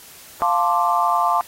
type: chord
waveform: sine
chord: D minor seventh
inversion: first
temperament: equal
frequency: 698.5 / 880 / 1046.5 / 1174.7 Hz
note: F5 / A5 / C6 / D6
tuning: 0 / 0 / 0 / 0 cents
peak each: -21 dBFS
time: 0.42-1.41 s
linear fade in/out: 0 ms
effects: white hiss -43 dBFS RMS until 1.47 s + AAC 48 kbps